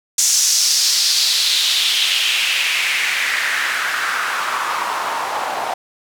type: noise with band-pass filter sweep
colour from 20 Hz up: white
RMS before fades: -18 dBFS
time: 0.18-5.74 s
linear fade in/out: 5 ms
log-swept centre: 6500 to 770 Hz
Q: 2.9
effects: none